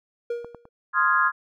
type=tone with exponential decay; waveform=triangle; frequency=474 Hz; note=A#4; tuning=29 cents sharp; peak=-21 dBFS; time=0.3-0.69 s; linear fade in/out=5 ms; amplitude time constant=84 ms
type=clicks; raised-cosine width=1 ms; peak=-26 / -25 / -31 dBFS; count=3; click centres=0.446 / 0.547 / 0.654 s
type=chord; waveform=sine; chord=F minor seventh; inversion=second; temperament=equal; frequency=1046.5 / 1244.5 / 1396.9 / 1661.2 Hz; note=C6 / Eb6 / F6 / Ab6; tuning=0 / 0 / 0 / 0 cents; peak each=-23 dBFS; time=0.93-1.32 s; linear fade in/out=50 ms
effects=none